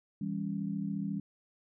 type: chord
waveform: sine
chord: C# diminished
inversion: first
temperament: equal with one note detuned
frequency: 164.81 / 199.08 / 277.2 Hz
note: E3 / G3 / C#4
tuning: 0 / +27 / 0 cents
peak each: -38 / -34 / -40 dBFS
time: 0.21-1.2 s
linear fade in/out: 5 ms
effects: none